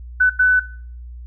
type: tone bursts at uneven times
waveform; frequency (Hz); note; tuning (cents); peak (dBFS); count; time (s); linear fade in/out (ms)
sine; 1500; F#6; +23; -10; 2; 0.2-0.3 / 0.39-0.6; 10
effects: noise-tail reverb RT60 0.5 s tail -20 dB re dry + added 60 Hz sine -32 dBFS peak until 1.26 s